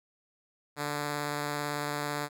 5% pulse tone with vibrato, 146.6 Hz, D3, 3 cents flat, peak -20 dBFS, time 0.76-2.29 s, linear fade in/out 50 ms, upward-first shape triangle, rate 18 Hz, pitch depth 13 cents each way, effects none

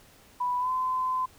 sine tone with pitch glide, 987.8 to 1024.4 Hz, B5 to C6, 0 to -37 cents, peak -25 dBFS, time 0.4-1.26 s, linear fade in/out 10 ms, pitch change +63 cents, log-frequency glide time 0.59-0.7 s, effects pink hiss -56 dBFS RMS until 1.38 s

